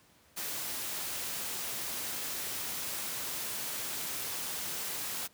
white noise, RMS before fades -37 dBFS, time 0.36-5.28 s, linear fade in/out 20 ms, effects pink hiss -63 dBFS RMS until 5.33 s + high-pass 80 Hz 12 dB/octave

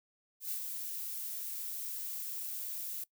violet noise with ADSR envelope, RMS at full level -36 dBFS, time 0.4-3.04 s, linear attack 110 ms, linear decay 86 ms, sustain -4 dB, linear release 5 ms, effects noise-tail reverb RT60 0.1 s tail -21 dB re dry

